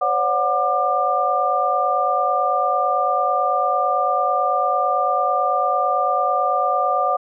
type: tone cluster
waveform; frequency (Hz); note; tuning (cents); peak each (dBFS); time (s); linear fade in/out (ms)
sine; 522 / 571 / 733 / 1195; C5 / D5 / F#5 / D6; -4 / -49 / -16 / +30; -26 / -24 / -20 / -20; 0.01-7.17; 10
effects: none